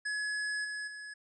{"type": "tone with level steps", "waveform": "square", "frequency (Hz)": 1693, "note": "G#6", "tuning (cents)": 33, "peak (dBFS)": [-33, -37, -43], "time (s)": [0.05, 1.14], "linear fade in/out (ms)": 10, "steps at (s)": [0.64, 0.87], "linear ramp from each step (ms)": 10, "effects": ["resampled to 22050 Hz"]}